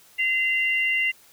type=tone pair together; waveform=sine; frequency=2055 / 2775 Hz; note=C7 / F7; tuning=-32 / -12 cents; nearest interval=perfect fourth; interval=520 cents; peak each=-22 / -24 dBFS; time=0.18-1.12 s; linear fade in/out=20 ms; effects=white hiss -54 dBFS RMS until 1.32 s